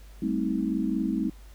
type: chord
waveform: sine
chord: A half-diminished seventh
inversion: third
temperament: equal with one note detuned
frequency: 196 / 220 / 261.6 / 317.8 Hz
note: G3 / A3 / C4 / Eb4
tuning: 0 / 0 / 0 / +37 cents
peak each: -30 dBFS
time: 0.22-1.3 s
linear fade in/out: 5 ms
effects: added 50 Hz sine -45 dBFS peak until 1.54 s + pink hiss -57 dBFS RMS until 1.54 s